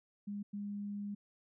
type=tone bursts at uneven times; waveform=sine; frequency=203.8 Hz; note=G#3; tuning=32 cents flat; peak=-38 dBFS; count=2; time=0.27-0.43 / 0.53-1.15 s; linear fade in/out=10 ms; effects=none